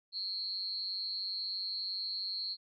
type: tone with amplitude modulation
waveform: sine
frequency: 4263 Hz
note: C8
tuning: 32 cents sharp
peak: -31 dBFS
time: 0.12-2.57 s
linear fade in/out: 50 ms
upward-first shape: sine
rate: 192 Hz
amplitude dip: 85%
effects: none